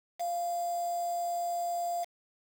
sine tone with quantisation, 694 Hz, F5, 11 cents flat, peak -30 dBFS, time 0.19-2.05 s, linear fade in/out 20 ms, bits 7, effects none

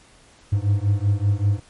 triangle beating tone pair, 99 / 104.2 Hz, G2 / G#2, +18 / +6 cents, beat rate 5.2 Hz, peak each -18 dBFS, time 0.52-1.6 s, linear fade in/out 10 ms, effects pink hiss -52 dBFS RMS until 1.69 s + MP3 48 kbps

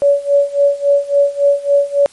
sine tone with tremolo, 567 Hz, C#5, 39 cents sharp, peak -6 dBFS, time 0.02-2.06 s, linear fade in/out 0 ms, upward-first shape sine, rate 3.6 Hz, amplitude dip 90%, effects white hiss -45 dBFS RMS until 2.12 s + MP3 48 kbps

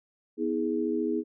sine chord, E major, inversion second, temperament equal with one note detuned, 246.9 / 321.2 / 415.3 Hz, B3 / E4 / G#4, 0 / -45 / 0 cents, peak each -31 / -29 / -30 dBFS, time 0.37-1.24 s, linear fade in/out 50 ms, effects none

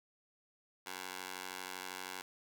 15% pulse tone with high-pass filter, 92.7 Hz, F#2, 4 cents sharp, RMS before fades -45 dBFS, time 0.86-2.22 s, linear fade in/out 5 ms, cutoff 840 Hz, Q 0.57, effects none

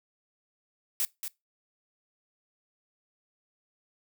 blue noise with echo, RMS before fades -28 dBFS, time 1-1.05 s, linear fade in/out 0 ms, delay 230 ms, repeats 1, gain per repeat -8 dB, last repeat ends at 1.28 s, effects noise-tail reverb RT60 0.2 s tail -22 dB re dry

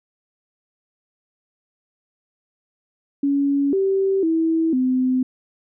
sine tone with pitch steps, 280.9 / 387.4 / 325 / 256.2 Hz, C#4 / G4 / E4 / C4, +23 / -20 / -24 / -36 cents, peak -16 dBFS, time 3.23-5.23 s, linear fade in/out 5 ms, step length 500 ms, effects none

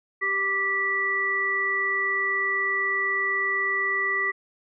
harmonic tone, 392 Hz, G4, in tune, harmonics 1 / 3 / 5, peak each -34 / -30 / -23 dBFS, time 0.21-4.32 s, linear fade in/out 20 ms, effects none

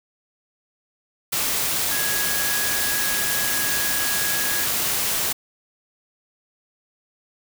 sine tone in noise, 1661.2 Hz, G#6, in tune, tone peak -28 dBFS, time 1.91-4.65 s, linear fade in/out 10 ms, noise white, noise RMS -23 dBFS, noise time 1.32-5.33 s, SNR -8 dB, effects none

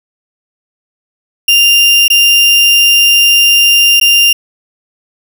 35% pulse tone with dropouts, 2794 Hz, F7, in tune, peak -3 dBFS, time 1.48-4.33 s, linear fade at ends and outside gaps 5 ms, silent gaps 2.081-2.101 / 4-4.012 s, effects 7-bit

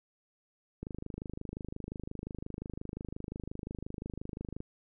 click train, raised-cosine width 3 ms, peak -26 dBFS, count 98, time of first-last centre 0.83-4.604 s, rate 25.7 Hz, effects none

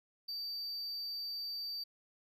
triangle tone, 4632 Hz, D8, 25 cents flat, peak -37 dBFS, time 0.28-1.84 s, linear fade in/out 10 ms, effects none

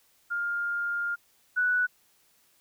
sine tone pair in turn, 1407 / 1479.6 Hz, F6 / F#6, +12 / 0 cents, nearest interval minor second, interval 88 cents, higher second, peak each -27 / -22 dBFS, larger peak second, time 0.3-1.16 / 1.56-1.87 s, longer first, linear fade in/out 20 ms, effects white hiss -65 dBFS RMS until 2.6 s

